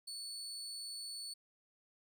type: tone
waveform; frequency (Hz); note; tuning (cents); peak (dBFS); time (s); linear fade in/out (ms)
30% pulse; 4443; C#8; +3; -40; 0.07-1.34; 10
effects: none